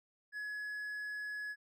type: tone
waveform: triangle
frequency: 1690 Hz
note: G#6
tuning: 30 cents sharp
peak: -37 dBFS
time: 0.32-1.56 s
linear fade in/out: 50 ms
effects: none